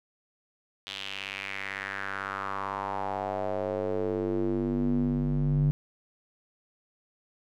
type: tone with band-pass filter sweep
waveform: square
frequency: 48.97 Hz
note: G1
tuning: 1 cent flat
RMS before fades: -30 dBFS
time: 0.87-5.71 s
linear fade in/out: 0 ms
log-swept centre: 3400 to 150 Hz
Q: 3.6
effects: none